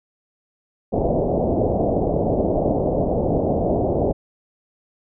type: low-pass noise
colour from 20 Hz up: white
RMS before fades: -20 dBFS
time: 0.92-4.13 s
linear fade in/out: 20 ms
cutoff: 700 Hz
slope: 48 dB/octave
effects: none